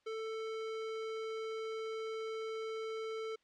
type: tone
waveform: square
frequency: 442.8 Hz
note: A4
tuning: 11 cents sharp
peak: -39 dBFS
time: 0.06-3.36 s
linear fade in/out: 10 ms
effects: white hiss -75 dBFS RMS until 3.43 s + low-pass 4000 Hz 12 dB/octave